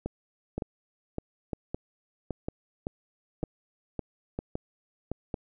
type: two click trains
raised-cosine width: 2 ms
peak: -18 / -18 dBFS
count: 6 / 10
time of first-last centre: 0.58-5.342 / 0.06-5.116 s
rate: 1.05 / 1.78 Hz
effects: none